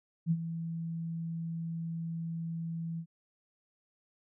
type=tone with ADSR envelope; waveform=sine; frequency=165.4 Hz; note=E3; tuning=6 cents sharp; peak=-23 dBFS; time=0.26-3.06 s; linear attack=50 ms; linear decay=52 ms; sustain=-11 dB; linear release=73 ms; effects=none